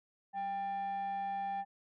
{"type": "tone with frequency modulation", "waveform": "sine", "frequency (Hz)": 792, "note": "G5", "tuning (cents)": 18, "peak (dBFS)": -32, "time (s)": [0.33, 1.65], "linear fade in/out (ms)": 50, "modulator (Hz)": 983, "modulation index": 0.26, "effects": ["tanh soft clip ceiling -33 dBFS"]}